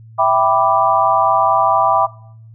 sine chord, E minor seventh, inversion none, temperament equal, 659.3 / 784 / 987.8 / 1174.7 Hz, E5 / G5 / B5 / D6, 0 / 0 / 0 / 0 cents, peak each -16 dBFS, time 0.18-2.07 s, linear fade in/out 20 ms, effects noise-tail reverb RT60 0.6 s tail -20 dB re dry + added 112 Hz sine -37 dBFS peak until 2.54 s

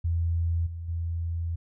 sine tone with level steps, 84 Hz, E2, 33 cents sharp, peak -23 / -33 / -27 dBFS, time 0.04-1.56 s, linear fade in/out 10 ms, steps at 0.66 / 0.88 s, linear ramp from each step 10 ms, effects none

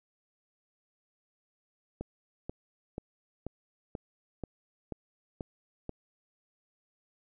click train, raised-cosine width 2 ms, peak -23 dBFS, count 9, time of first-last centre 2.01-5.893 s, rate 2.06 Hz, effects none

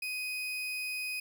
35% pulse tone, 2500 Hz, D#7, 8 cents sharp, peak -32 dBFS, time 0.02-1.2 s, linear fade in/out 5 ms, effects none

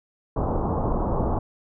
pink low-pass noise, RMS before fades -24 dBFS, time 0.36-1.39 s, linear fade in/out 5 ms, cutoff 1100 Hz, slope 48 dB/octave, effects none

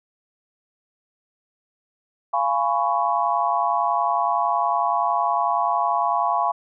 sine chord, C# dominant seventh, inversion first, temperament just, 693 / 831.5 / 997.9 / 1108.7 Hz, E#5 / G#5 / B5 / C#6, -14 / +2 / +18 / 0 cents, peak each -24 dBFS, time 2.33-6.52 s, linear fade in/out 10 ms, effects none

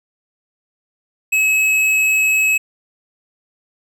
triangle tone with tanh clipping, 2572 Hz, E7, 43 cents flat, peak -14 dBFS, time 1.32-2.58 s, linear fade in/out 10 ms, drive 16 dB, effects none

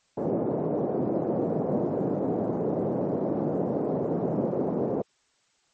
white band-pass noise, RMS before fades -27 dBFS, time 0.17-5.02 s, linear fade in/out 5 ms, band 140 to 560 Hz, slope 24 dB/octave, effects white hiss -68 dBFS RMS until 5.73 s + MP3 32 kbps

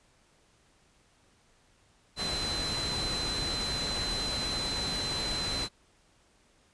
sine tone in noise, 4053 Hz, B7, 44 cents sharp, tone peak -32 dBFS, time 2.16-5.69 s, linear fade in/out 50 ms, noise pink, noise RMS -35 dBFS, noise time 2.16-5.69 s, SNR 0 dB, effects pink hiss -65 dBFS RMS until 6.73 s + resampled to 22050 Hz

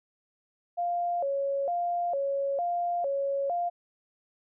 sine tone with vibrato, 622.3 Hz, D#5, in tune, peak -26 dBFS, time 0.77-3.7 s, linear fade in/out 20 ms, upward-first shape square, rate 1.1 Hz, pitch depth 200 cents each way, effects none

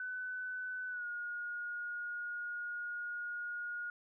sine tone with pitch glide, 1504 to 1436.9 Hz, F#6 to F6, +28 to +49 cents, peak -38 dBFS, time 0-3.9 s, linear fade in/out 2 ms, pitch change -79 cents, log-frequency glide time 0.89-1.06 s, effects none

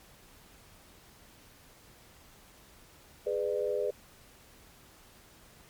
sine chord, G# diminished, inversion none, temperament just, 415.3 / 498.4 / 598 Hz, G#4 / B4 / D5, 0 / +16 / +31 cents, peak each -32 / -32 / -34 dBFS, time 3.26-3.91 s, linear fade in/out 10 ms, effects pink hiss -57 dBFS RMS until 5.69 s + MP3 96 kbps

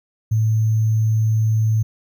sine tone with sample-and-hold, 110 Hz, A2, in tune, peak -14 dBFS, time 0.31-1.83 s, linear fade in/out 10 ms, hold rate 6300 Hz, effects none

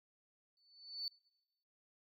sine tone with exponential growth, 4491 Hz, C#8, 22 cents sharp, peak -35 dBFS, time 0.57-1.08 s, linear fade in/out 1 ms, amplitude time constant 110 ms, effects noise-tail reverb RT60 1.0 s tail -26 dB re dry + tanh soft clip ceiling -33 dBFS

